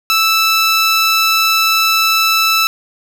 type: tone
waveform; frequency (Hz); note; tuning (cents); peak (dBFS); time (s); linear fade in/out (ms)
15% pulse; 1318.5; E6; 0; -4; 0.1-2.67; 0
effects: none